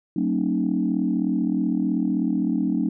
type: tone cluster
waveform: sine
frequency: 186.3 / 226 / 269.3 / 305.2 Hz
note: F#3 / A3 / C#4 / D#4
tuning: +12 / +47 / -50 / -33 cents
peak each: -25 dBFS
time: 0.16-2.89 s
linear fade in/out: 5 ms
effects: tanh soft clip ceiling -11 dBFS